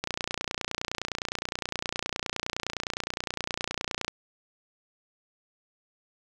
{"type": "click train", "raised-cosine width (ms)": 0.2, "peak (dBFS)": -12, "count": 121, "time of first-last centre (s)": [0.04, 4.08], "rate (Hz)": 29.7, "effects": []}